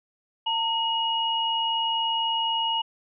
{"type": "tone pair together", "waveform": "sine", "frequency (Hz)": [910, 2889], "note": ["A#5", "F#7"], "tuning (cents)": [-42, -42], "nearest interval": "octave + minor sixth", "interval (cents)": 2000, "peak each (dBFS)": [-26, -25], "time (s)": [0.46, 2.82], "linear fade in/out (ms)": 10, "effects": []}